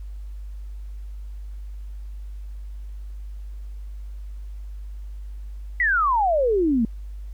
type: exponential sweep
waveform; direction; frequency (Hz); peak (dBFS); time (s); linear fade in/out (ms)
sine; down; 2013 to 215.7; -17; 5.8-6.85; 2
effects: added 50 Hz sine -32 dBFS peak until 7.33 s + pink hiss -62 dBFS RMS until 7.33 s